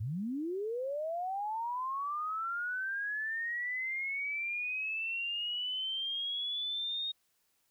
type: linear sweep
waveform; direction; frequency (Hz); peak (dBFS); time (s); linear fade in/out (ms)
sine; up; 94.7 to 3729; -33; 0-7.12; 10
effects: white hiss -75 dBFS RMS until 7.7 s